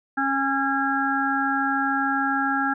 harmonic tone, 273.3 Hz, C#4, 24 cents flat, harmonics 1 / 3 / 5 / 6, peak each -26 / -26 / -26 / -26 dBFS, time 0.17-2.74 s, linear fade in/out 10 ms, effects none

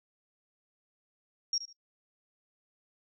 sine tone with echo, 5588 Hz, F8, in tune, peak -27 dBFS, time 1.53-1.58 s, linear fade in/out 2 ms, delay 74 ms, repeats 2, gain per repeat -12 dB, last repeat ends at 1.728 s, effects noise-tail reverb RT60 0.1 s tail -25 dB re dry

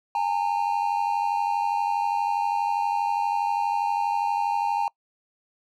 triangle tone pair together, 818.6 / 911 Hz, G#5 / A#5, -25 / -40 cents, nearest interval major second, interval 185 cents, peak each -23 dBFS, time 0.15-4.88 s, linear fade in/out 2 ms, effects noise-tail reverb RT60 0.1 s tail -24 dB re dry

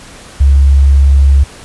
sine tone, 69 Hz, C#2, 7 cents flat, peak -3 dBFS, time 0.4-1.44 s, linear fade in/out 10 ms, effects pink hiss -34 dBFS RMS until 1.64 s + resampled to 24000 Hz

